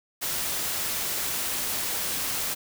white noise, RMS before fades -29 dBFS, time 0.21-2.55 s, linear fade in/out 20 ms, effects none

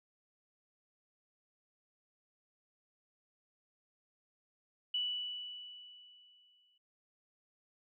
sine tone with exponential decay, 2960 Hz, F#7, in tune, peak -31 dBFS, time 4.94-6.78 s, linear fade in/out 5 ms, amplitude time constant 400 ms, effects none

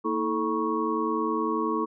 sine tone cluster, 232.6 / 322.9 / 434.6 / 959 / 1106 Hz, A#3 / E4 / A4 / A#5 / C#6, -4 / -36 / -21 / +49 / -4 cents, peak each -32 / -29 / -30 / -35 / -29 dBFS, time 0.04-1.86 s, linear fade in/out 20 ms, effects none

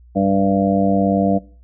harmonic tone, 98 Hz, G2, in tune, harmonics 1 / 2 / 3 / 5 / 6 / 7, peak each -28 / -17 / -20 / -23 / -23 / -21 dBFS, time 0.15-1.39 s, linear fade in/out 20 ms, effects noise-tail reverb RT60 0.4 s tail -20 dB re dry + added 60 Hz sine -43 dBFS peak until 1.63 s

